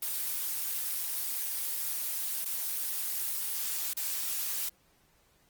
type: noise with dropouts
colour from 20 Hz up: blue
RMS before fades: -33 dBFS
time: 0.02-4.69 s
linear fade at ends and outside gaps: 5 ms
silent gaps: 2.449-2.456 / 3.934-3.968 s
effects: pink hiss -67 dBFS RMS until 5.49 s + Opus 24 kbps